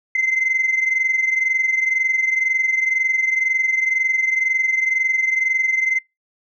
sine tone pair together, 2066 / 2088 Hz, C7 / C7, -22 / -4 cents, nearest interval unison, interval 18 cents, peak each -16 / -21 dBFS, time 0.15-5.99 s, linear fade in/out 5 ms, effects noise-tail reverb RT60 0.2 s tail -26 dB re dry + tanh soft clip ceiling -11 dBFS

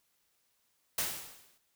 white noise with exponential decay, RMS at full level -30 dBFS, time 0.98-1.58 s, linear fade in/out 5 ms, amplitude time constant 130 ms, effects white hiss -75 dBFS RMS until 1.75 s

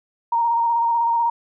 sine tone with vibrato, 932.3 Hz, A#5, in tune, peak -16 dBFS, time 0.32-1.3 s, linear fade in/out 5 ms, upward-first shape square, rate 16 Hz, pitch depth 19 cents each way, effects none

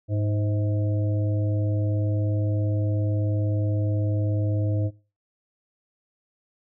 harmonic tone with a mistuned harmonic, 103.83 Hz, G#2, in tune, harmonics 1 / 3 / 5 / 6, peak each -22 / -32 / -36 / -38 dBFS, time 0.08-4.91 s, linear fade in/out 50 ms, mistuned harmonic 6, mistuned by +47 cents, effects noise-tail reverb RT60 0.3 s tail -18 dB re dry

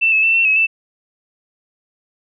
sine tone with pitch steps, 2670 / 2598 / 2671 / 2703 / 2566 / 2653 Hz, E7 / E7 / E7 / E7 / E7 / E7, +22 / -26 / +22 / +43 / -47 / +10 cents, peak -11 dBFS, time 0.01-0.67 s, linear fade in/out 20 ms, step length 110 ms, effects none

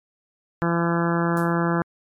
harmonic tone, 169.5 Hz, E3, 49 cents sharp, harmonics 1 / 2 / 3 / 4 / 5 / 6 / 7 / 8 / 9 / 10, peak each -22 / -25 / -30 / -32 / -32 / -31 / -32 / -31 / -33 / -34 dBFS, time 0.62-1.82 s, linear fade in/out 0 ms
violet noise with exponential decay, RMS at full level -33 dBFS, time 1.37-1.57 s, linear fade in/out 0 ms, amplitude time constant 42 ms
effects MP3 64 kbps

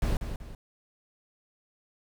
brown noise with echo, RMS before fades -26 dBFS, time 0.02-0.17 s, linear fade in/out 2 ms, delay 190 ms, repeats 2, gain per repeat -8 dB, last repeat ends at 0.55 s, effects none

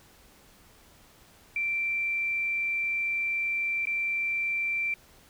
sine tone with dropouts, 2349 Hz, D7, in tune, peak -26 dBFS, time 1.56-4.94 s, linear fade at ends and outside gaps 2 ms, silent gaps 3.854-3.87 s, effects pink hiss -57 dBFS RMS until 5.29 s

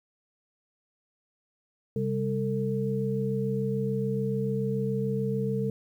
sine tone cluster, 133.1 / 200 / 448.4 Hz, C3 / G3 / A4, +30 / +35 / +33 cents, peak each -30 dBFS, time 1.96-5.7 s, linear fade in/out 2 ms, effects 10-bit

